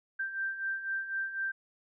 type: beating tone pair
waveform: sine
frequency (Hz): 1568 / 1572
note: G6 / G6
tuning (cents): 0 / +4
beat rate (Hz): 4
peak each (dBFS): -39 / -33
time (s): 0.19-1.52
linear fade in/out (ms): 10
effects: none